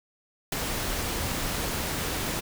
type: noise with ADSR envelope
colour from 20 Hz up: pink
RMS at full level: -26 dBFS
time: 0.52-2.41 s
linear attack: 4 ms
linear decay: 18 ms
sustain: -4 dB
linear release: 21 ms
effects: none